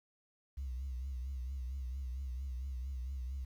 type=tone with vibrato; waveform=sine; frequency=64.8 Hz; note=C2; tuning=16 cents flat; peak=-36 dBFS; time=0.57-3.45 s; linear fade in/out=10 ms; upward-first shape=triangle; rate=4.4 Hz; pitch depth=120 cents each way; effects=tanh soft clip ceiling -34 dBFS + 11-bit